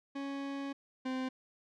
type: tone pair in turn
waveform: 40% pulse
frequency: 277.2 / 259.1 Hz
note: C#4 / C4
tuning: 0 / -17 cents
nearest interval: minor second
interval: 117 cents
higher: first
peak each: -36 / -33 dBFS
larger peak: second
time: 0.15-0.73 / 1.05-1.29 s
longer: first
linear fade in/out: 10 ms
effects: low-pass 4000 Hz 12 dB/octave